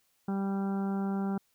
harmonic tone, 196 Hz, G3, in tune, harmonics 1 / 2 / 3 / 4 / 5 / 6 / 7 / 8, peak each -29 / -39 / -49 / -41 / -49 / -53 / -47 / -57 dBFS, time 0.28-1.38 s, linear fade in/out 5 ms, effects white hiss -72 dBFS RMS until 1.54 s

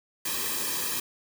white noise with comb filter, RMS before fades -30 dBFS, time 0.25-1 s, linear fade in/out 5 ms, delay 1.4 ms, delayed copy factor -0.85, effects none

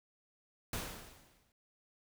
pink noise with exponential decay, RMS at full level -37 dBFS, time 0.73-1.52 s, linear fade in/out 2 ms, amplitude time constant 170 ms, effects none

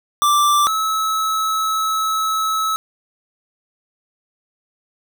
square tone pair in turn, 1174.7 / 1296.7 Hz, D6 / E6, 0 / -29 cents, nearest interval major second, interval 171 cents, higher second, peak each -13 / -18 dBFS, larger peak first, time 0.22-0.67 / 0.67-2.76 s, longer second, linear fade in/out 0 ms, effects none

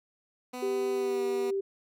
15% pulse tone with pitch glide, 250 to 242.6 Hz, B3 to B3, +21 to -31 cents, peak -30 dBFS, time 0.53-1.51 s, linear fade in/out 10 ms, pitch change -52 cents, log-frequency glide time 0.94-1.23 s
sine tone, 392.1 Hz, G4, in tune, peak -27 dBFS, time 0.62-1.61 s, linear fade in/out 10 ms
effects none

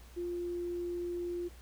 sine tone, 349.6 Hz, F4, 2 cents sharp, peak -34 dBFS, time 0.16-1.49 s, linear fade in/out 20 ms, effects added 60 Hz sine -51 dBFS peak until 1.61 s + pink hiss -59 dBFS RMS until 1.61 s

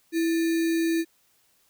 sine tone with sample-and-hold, 329.6 Hz, E4, in tune, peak -21 dBFS, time 0.12-1.05 s, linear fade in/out 50 ms, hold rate 2100 Hz, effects white hiss -65 dBFS RMS until 1.69 s

